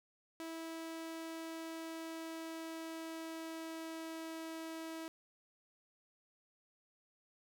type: tone with pitch glide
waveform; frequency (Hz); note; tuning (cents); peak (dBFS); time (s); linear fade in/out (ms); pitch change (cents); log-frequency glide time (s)
sawtooth; 326.5 to 324.2; E4 to E4; -17 to -29; -39; 0.4-5.08; 0; -12; 0.57-4.31
effects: none